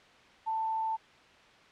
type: tone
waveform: sine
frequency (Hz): 887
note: A5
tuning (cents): +14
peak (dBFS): -29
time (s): 0.46-0.97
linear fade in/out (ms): 20
effects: white hiss -57 dBFS RMS until 1.71 s + low-pass 3000 Hz 12 dB/octave